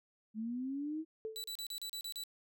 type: linear sweep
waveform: sine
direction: up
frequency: 212.1 to 323.5 Hz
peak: -36 dBFS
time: 0.34-1.05 s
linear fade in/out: 50 ms
type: tone with exponential decay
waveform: sine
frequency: 440 Hz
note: A4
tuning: in tune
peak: -35 dBFS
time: 1.25-1.51 s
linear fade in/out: 0 ms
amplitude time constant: 56 ms
type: tone bursts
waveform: sawtooth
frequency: 3951 Hz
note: B7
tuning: in tune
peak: -37 dBFS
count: 8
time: 1.36-2.237 s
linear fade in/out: 0 ms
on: 79 ms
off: 35 ms
effects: none